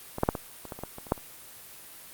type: clicks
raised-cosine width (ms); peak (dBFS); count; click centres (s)
1; -19 / -8 / -7 / -17 / -26 / -21 / -27 / -19 / -25 / -30 / -8 / -30; 12; 0.184 / 0.234 / 0.289 / 0.352 / 0.653 / 0.722 / 0.79 / 0.836 / 0.984 / 1.068 / 1.121 / 1.178
effects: white hiss -47 dBFS RMS until 2.13 s + Opus 32 kbps